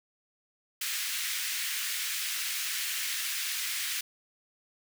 pink high-pass noise, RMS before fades -33 dBFS, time 0.81-4.01 s, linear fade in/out 5 ms, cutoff 1800 Hz, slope 24 dB/octave, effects none

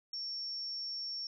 sine tone, 5470 Hz, F8, 37 cents flat, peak -37 dBFS, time 0.13-1.27 s, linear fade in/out 2 ms, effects none

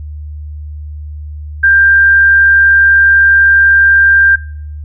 sine tone, 1588 Hz, G6, 22 cents sharp, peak -4 dBFS, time 1.63-4.36 s, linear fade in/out 10 ms, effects noise-tail reverb RT60 0.6 s tail -23 dB re dry + added 75 Hz sine -22 dBFS peak until 4.84 s

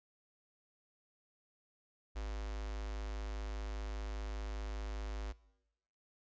square tone with notch filter, 52.5 Hz, G#1, 19 cents sharp, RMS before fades -40 dBFS, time 2.15-5.33 s, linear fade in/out 20 ms, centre 170 Hz, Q 0.84, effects noise-tail reverb RT60 0.9 s tail -21 dB re dry + resampled to 16000 Hz

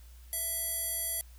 square tone with band-pass filter, 663 Hz, E5, 10 cents sharp, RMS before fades -34 dBFS, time 0.33-1.21 s, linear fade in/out 0 ms, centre 11000 Hz, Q 4.5, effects added 60 Hz sine -49 dBFS peak until 1.38 s + white hiss -62 dBFS RMS until 1.38 s

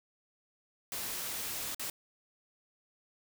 white noise with dropouts, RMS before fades -38 dBFS, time 0.92-1.9 s, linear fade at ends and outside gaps 2 ms, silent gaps 1.747-1.795 s, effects none

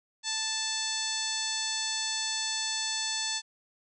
harmonic tone, 880 Hz, A5, in tune, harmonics 1 / 2 / 3 / 4 / 5 / 6 / 7 / 8 / 9, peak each -42 / -39 / -42 / -36 / -35 / -40 / -37 / -42 / -38 dBFS, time 0.23-3.42 s, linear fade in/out 50 ms, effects none

